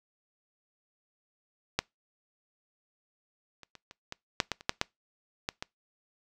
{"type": "clicks", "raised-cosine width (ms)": 0.2, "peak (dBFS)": [-8, -30, -30, -29, -20, -6, -12, -28, -7, -8, -13, -18], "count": 12, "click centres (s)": [1.79, 3.633, 3.753, 3.911, 4.124, 4.402, 4.517, 4.609, 4.694, 4.814, 5.489, 5.625], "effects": ["noise-tail reverb RT60 0.2 s tail -25 dB re dry"]}